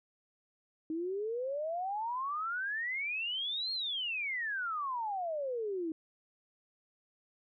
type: exponential two-way sweep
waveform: sine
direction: up then down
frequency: 311.1 to 4300 to 311.1 Hz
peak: -33 dBFS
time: 0.9-5.92 s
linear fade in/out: 2 ms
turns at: 3.72 s
effects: none